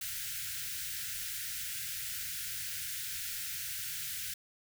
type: band-stop noise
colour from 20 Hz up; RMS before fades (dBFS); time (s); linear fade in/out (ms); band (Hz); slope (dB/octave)
white; -39; 0.01-4.34; 5; 160 to 1400; 96
effects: none